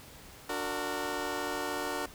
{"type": "chord", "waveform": "15% pulse", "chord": "D augmented", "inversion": "none", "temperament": "just", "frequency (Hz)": [293.7, 367.1, 458.9], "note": ["D4", "F#4", "A#4"], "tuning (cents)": [0, -14, -27], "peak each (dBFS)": -31, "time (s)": [0.49, 2.06], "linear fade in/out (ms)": 5, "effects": ["pink hiss -51 dBFS RMS until 2.14 s"]}